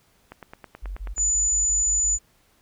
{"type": "click train", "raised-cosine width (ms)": 0.5, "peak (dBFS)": -24, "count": 9, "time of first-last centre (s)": [0.32, 1.18], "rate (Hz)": 9.3}
{"type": "tone bursts", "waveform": "sine", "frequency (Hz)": 47, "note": "F#1", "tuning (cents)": 28, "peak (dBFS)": -29, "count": 8, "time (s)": [0.82, 2.181], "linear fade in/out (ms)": 20, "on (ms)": 150, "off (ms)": 23}
{"type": "tone", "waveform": "sine", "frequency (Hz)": 6990, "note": "A8", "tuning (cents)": -12, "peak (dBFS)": -19, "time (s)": [1.16, 2.19], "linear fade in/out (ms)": 50}
{"effects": ["pink hiss -62 dBFS RMS until 2.61 s"]}